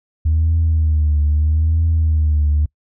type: tone with vibrato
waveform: sine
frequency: 77.78 Hz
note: D#2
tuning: in tune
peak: -11 dBFS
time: 0.25-2.66 s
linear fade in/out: 10 ms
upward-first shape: triangle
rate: 0.78 Hz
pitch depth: 96 cents each way
effects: noise-tail reverb RT60 0.1 s tail -25 dB re dry + tanh soft clip ceiling -9 dBFS